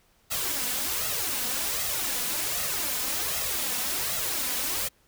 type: noise with flanger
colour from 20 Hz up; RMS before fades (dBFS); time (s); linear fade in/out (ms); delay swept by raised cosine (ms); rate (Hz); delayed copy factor
white; -29; 0.3-4.89; 20; 1.5 to 4.1; 1.3; +0.65
effects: pink hiss -64 dBFS RMS until 5.07 s